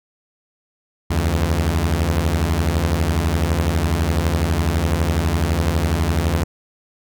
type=beating tone pair; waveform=sawtooth; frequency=73.42 / 85.42 Hz; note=D2 / F2; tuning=0 / -38 cents; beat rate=12 Hz; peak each=-16 / -15 dBFS; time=1.1-6.44 s; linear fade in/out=10 ms; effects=none